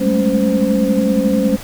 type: tone cluster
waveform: sine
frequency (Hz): 194.4 / 208.7 / 219.7 / 276.7 / 517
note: G3 / G#3 / A3 / C#4 / C5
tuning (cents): -14 / +9 / -2 / -3 / -21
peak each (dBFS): -18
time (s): 0-1.57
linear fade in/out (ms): 20
effects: tanh soft clip ceiling -1 dBFS + pink hiss -33 dBFS RMS until 1.63 s